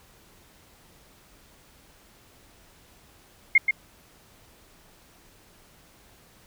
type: tone with echo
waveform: sine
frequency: 2136 Hz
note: C7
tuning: 35 cents sharp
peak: -12 dBFS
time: 3.55-3.58 s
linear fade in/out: 5 ms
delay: 130 ms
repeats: 1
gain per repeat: -6 dB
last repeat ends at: 3.71 s
effects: pink hiss -56 dBFS RMS until 6.46 s

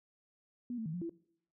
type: tone with pitch steps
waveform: sine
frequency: 243.4 / 223.3 / 157.8 / 177.1 / 335.2 Hz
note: B3 / A3 / D#3 / F3 / E4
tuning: -25 / +26 / +25 / +24 / +29 cents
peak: -36 dBFS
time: 0.7-1.095 s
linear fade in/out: 2 ms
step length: 79 ms
effects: noise-tail reverb RT60 0.7 s tail -22 dB re dry

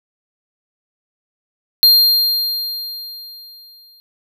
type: tone with exponential decay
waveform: square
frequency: 4200 Hz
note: C8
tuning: 6 cents sharp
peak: -6 dBFS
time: 1.83-4 s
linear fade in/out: 0 ms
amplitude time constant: 470 ms
effects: none

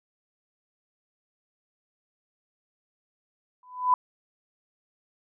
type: tone with exponential growth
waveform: sine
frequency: 1000 Hz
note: B5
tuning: 21 cents sharp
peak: -14 dBFS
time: 3.63-3.94 s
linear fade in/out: 2 ms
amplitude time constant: 66 ms
effects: none

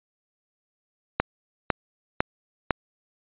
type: click train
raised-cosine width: 0.5 ms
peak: -4 dBFS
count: 4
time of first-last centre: 1.2-2.708 s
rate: 1.99 Hz
effects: resampled to 8000 Hz

